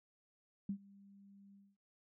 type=tone with ADSR envelope; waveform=sine; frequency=198.6 Hz; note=G3; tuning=23 cents sharp; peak=-34 dBFS; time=0.69-1.77 s; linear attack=4 ms; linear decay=80 ms; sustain=-24 dB; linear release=230 ms; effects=none